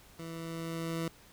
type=tone with level ramp; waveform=20% pulse; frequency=164.81 Hz; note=E3; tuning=in tune; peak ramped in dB=-36 to -27 dBFS; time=0.19-1.08 s; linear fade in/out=2 ms; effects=pink hiss -58 dBFS RMS until 1.32 s